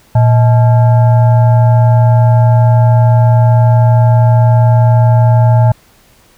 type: tone with frequency modulation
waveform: sine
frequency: 116.54 Hz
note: A#2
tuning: in tune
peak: -4 dBFS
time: 0.15-5.72 s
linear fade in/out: 5 ms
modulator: 748 Hz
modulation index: 0.46
effects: pink hiss -47 dBFS RMS until 6.37 s